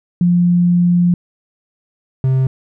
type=tone pair in turn; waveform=sine / triangle; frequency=175.5 / 131.48 Hz; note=F3 / C3; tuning=+9 / +9 cents; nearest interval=perfect fourth; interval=500 cents; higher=first; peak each=-9 dBFS; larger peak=neither; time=0.21-1.14 / 2.24-2.47 s; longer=first; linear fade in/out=2 ms; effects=none